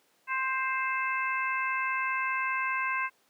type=harmonic tone; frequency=525 Hz; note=C5; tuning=6 cents sharp; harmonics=2 / 3 / 4 / 5; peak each=-31 / -33 / -34 / -35 dBFS; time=0.27-3.1 s; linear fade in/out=50 ms; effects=pink hiss -67 dBFS RMS until 3.29 s + high-pass 300 Hz 12 dB/octave